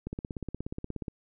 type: click train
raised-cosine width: 3 ms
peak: -22 dBFS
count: 18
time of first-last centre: 0.07-1.082 s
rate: 16.8 Hz
effects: none